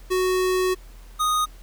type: tone pair in turn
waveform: square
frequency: 370 / 1241.3 Hz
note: F#4 / D#6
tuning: 0 / -4 cents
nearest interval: octave + major sixth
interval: 2096 cents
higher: second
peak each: -20 dBFS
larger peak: neither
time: 0.1-0.75 / 1.19-1.46 s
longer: first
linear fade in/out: 20 ms
effects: added 41 Hz sine -41 dBFS peak until 1.62 s + pink hiss -53 dBFS RMS until 1.62 s